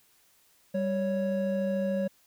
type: tone pair together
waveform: triangle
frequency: 196 / 554.4 Hz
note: G3 / C#5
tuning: 0 / 0 cents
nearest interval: octave + tritone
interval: 1800 cents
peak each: -27 dBFS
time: 0.74-2.08 s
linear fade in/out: 10 ms
effects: white hiss -64 dBFS RMS until 2.26 s